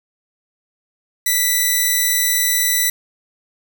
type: tone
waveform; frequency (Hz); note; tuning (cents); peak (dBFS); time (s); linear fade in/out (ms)
5% pulse; 1976; B6; 0; -4; 1.26-2.9; 5
effects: 7-bit